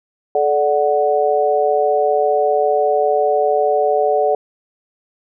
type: chord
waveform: sine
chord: D major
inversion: second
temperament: equal with one note detuned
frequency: 432.4 / 587.3 / 740 Hz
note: A4 / D5 / F#5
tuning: -30 / 0 / 0 cents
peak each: -17 dBFS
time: 0.35-4.35 s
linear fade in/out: 2 ms
effects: none